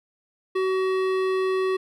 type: tone with hard clipping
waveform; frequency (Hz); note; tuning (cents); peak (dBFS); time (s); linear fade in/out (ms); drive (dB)
sine; 377.1; F#4; +33; -23; 0.55-1.77; 10; 15
effects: none